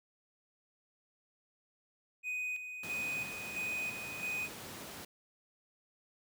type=tone with tremolo; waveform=triangle; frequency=2495 Hz; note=D#7; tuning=4 cents sharp; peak=-33 dBFS; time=2.23-4.49 s; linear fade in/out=50 ms; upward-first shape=square; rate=1.5 Hz; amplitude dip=55%
type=high-pass noise; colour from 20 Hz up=pink; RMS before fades=-47 dBFS; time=2.83-5.05 s; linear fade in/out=5 ms; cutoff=120 Hz; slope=12 dB/octave
effects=none